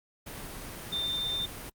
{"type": "tone in noise", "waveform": "sine", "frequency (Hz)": 3593, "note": "A7", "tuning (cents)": 36, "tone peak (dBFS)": -29, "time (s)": [0.92, 1.46], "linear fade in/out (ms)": 10, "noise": "pink", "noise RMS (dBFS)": -41, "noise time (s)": [0.26, 1.7], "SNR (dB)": 9, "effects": ["Opus 32 kbps"]}